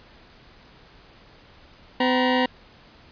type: tone pair together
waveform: 20% pulse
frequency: 254.3 / 948 Hz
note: C4 / A#5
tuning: -49 / +29 cents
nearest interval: octave + major seventh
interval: 2278 cents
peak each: -15 / -19 dBFS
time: 2-2.46 s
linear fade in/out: 5 ms
effects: pink hiss -51 dBFS RMS until 3.11 s + resampled to 11025 Hz